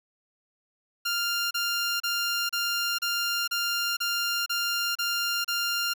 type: tone bursts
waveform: 15% pulse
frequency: 1396.9 Hz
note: F6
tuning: in tune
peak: -19 dBFS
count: 10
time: 1.05-5.938 s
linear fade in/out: 10 ms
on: 460 ms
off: 32 ms
effects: none